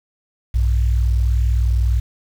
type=tone pair together; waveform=sine; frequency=60.7 / 100.62 Hz; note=B1 / G2; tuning=-29 / +46 cents; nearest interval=major sixth; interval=875 cents; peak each=-14 / -22 dBFS; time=0.54-2 s; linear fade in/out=10 ms; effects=7-bit